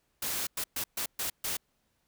white noise bursts at uneven times, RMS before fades -33 dBFS, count 6, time 0.22-0.47 / 0.57-0.64 / 0.76-0.84 / 0.97-1.06 / 1.19-1.3 / 1.44-1.57 s, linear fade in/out 5 ms, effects pink hiss -75 dBFS RMS until 2.07 s

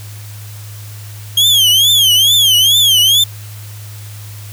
40% pulse tone with vibrato, 3223 Hz, G7, 47 cents sharp, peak -6 dBFS, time 1.37-3.24 s, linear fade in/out 5 ms, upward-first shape triangle, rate 2.3 Hz, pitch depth 190 cents each way, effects added 104 Hz sine -28 dBFS peak until 4.52 s + white hiss -37 dBFS RMS until 4.52 s

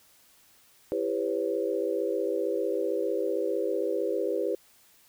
sine chord, C# half-diminished seventh, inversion first, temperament just, 332.6 / 399.1 / 498.9 / 554.4 Hz, E4 / G4 / B4 / C#5, +16 / +31 / +17 / 0 cents, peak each -33 / -30 / -30 / -34 dBFS, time 0.92-4.55 s, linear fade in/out 0 ms, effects white hiss -60 dBFS RMS until 5.08 s

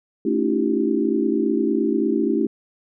sine tone cluster, 220.6 / 276.6 / 311.2 / 339.9 / 391.2 Hz, A3 / C#4 / D#4 / F4 / G4, +5 / -4 / 0 / -47 / -4 cents, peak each -24 dBFS, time 0.25-2.47 s, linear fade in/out 5 ms, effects none

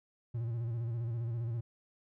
triangle tone with vibrato, 116.54 Hz, A#2, in tune, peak -31 dBFS, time 0.34-1.61 s, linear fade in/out 10 ms, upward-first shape square, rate 15 Hz, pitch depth 52 cents each way, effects none

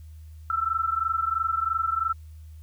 sine tone pair together, 1318.5 / 1341.5 Hz, E6 / E6, 0 / +30 cents, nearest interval unison, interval 30 cents, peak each -26 dBFS, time 0.5-2.13 s, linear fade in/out 2 ms, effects added 78 Hz sine -41 dBFS peak until 2.62 s + white hiss -65 dBFS RMS until 2.62 s

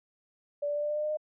sine tone with pitch steps, 580 / 584.4 / 588.8 / 593.2 / 597.7 / 602.2 / 606.7 / 611.3 Hz, D5 / D5 / D5 / D5 / D5 / D5 / D#5 / D#5, -22 / -9 / +4 / +17 / +30 / +43 / -44 / -31 cents, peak -28 dBFS, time 0.62-1.172 s, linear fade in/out 10 ms, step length 69 ms, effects none

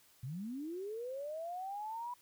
sine linear sweep, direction up, 116.1 to 987.8 Hz, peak -39 dBFS, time 0.23-2.14 s, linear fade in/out 5 ms, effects white hiss -66 dBFS RMS until 2.21 s

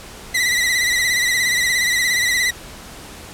sawtooth tone with vibrato, 1975.5 Hz, B6, in tune, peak -12 dBFS, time 0.34-2.51 s, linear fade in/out 10 ms, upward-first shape sine, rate 17 Hz, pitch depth 66 cents each way, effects pink hiss -37 dBFS RMS until 3.33 s + low-pass 12000 Hz 12 dB/octave

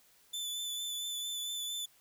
sawtooth tone with vibrato, 3503 Hz, A7, 8 cents flat, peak -33 dBFS, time 0.33-1.86 s, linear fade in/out 10 ms, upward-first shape sine, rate 4.4 Hz, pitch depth 19 cents each way, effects white hiss -65 dBFS RMS until 2 s

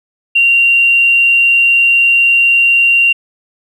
triangle tone with tanh clipping, 2764 Hz, F7, 19 cents flat, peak -6 dBFS, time 0.35-3.13 s, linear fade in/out 10 ms, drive 3 dB, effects none

